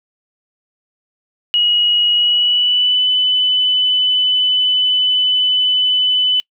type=tone with pitch glide; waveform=sine; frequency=2900 to 3004 Hz; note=F#7 to F#7; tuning=-35 to +26 cents; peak=-11 dBFS; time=1.54-6.4 s; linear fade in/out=0 ms; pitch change=+61 cents; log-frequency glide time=2.14-3.06 s; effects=noise-tail reverb RT60 0.1 s tail -26 dB re dry